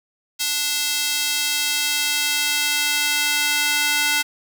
square tone with high-pass filter sweep, 293.7 Hz, D4, in tune, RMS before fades -21 dBFS, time 0.39-4.23 s, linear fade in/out 20 ms, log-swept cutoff 3800 to 1900 Hz, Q 0.97, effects none

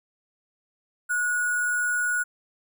sine tone with sample-and-hold, 1459 Hz, F#6, 25 cents flat, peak -22 dBFS, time 1.09-2.24 s, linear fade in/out 20 ms, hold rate 8820 Hz, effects none

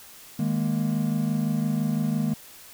triangle chord, D# suspended fourth, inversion none, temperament just, 155.56 / 207.4 / 233.3 Hz, D#3 / G#3 / A#3, 0 / -2 / +2 cents, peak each -25 dBFS, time 0.39-2.34 s, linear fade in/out 5 ms, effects white hiss -47 dBFS RMS until 2.73 s

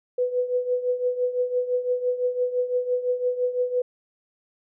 sine tone with tremolo, 496.7 Hz, B4, 10 cents sharp, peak -18 dBFS, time 0.18-3.82 s, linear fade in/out 5 ms, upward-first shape triangle, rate 5.9 Hz, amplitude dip 80%, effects none

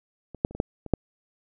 clicks, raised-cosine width 2 ms, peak -26 / -7 / -29 / -24 / -8 / -24 / -6 dBFS, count 7, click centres 0.347 / 0.449 / 0.51 / 0.55 / 0.601 / 0.863 / 0.937 s, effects none

